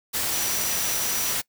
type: tone in noise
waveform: sine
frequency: 5860 Hz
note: F#8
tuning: 18 cents flat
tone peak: -31 dBFS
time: 0.31-1.34 s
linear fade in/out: 20 ms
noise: white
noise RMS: -26 dBFS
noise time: 0.13-1.42 s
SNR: -8 dB
effects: noise-tail reverb RT60 0.1 s tail -22 dB re dry